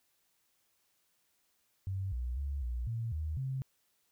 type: tone with pitch steps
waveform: sine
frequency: 95.8 / 61.4 / 69.9 / 60.2 / 114.7 / 77.7 / 132.6 Hz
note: G2 / B1 / C#2 / B1 / A#2 / D#2 / C3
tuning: -39 / -9 / +15 / -44 / -28 / -2 / +23 cents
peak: -33 dBFS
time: 1.87-3.62 s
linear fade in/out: 0 ms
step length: 250 ms
effects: white hiss -75 dBFS RMS until 4.11 s